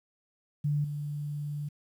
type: tone with level steps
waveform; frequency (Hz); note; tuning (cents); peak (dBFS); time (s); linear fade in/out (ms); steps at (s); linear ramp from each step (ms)
sine; 146.83; D3; 0; -25 / -32; 0.64-1.69; 10; 0.84; 5
effects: 10-bit